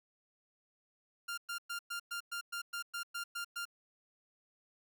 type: tone bursts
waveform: sawtooth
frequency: 1396.9 Hz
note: F6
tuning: in tune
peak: -34 dBFS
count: 12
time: 1.28-3.654 s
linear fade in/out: 10 ms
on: 97 ms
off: 110 ms
effects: none